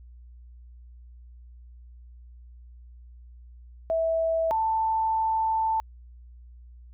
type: tone pair in turn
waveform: sine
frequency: 653 / 886.6 Hz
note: E5 / A5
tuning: -17 / +13 cents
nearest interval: perfect fourth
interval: 530 cents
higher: second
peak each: -22 dBFS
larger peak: neither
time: 3.9-4.51 / 4.51-5.8 s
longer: second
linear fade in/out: 0 ms
effects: added 60 Hz sine -45 dBFS peak until 6.93 s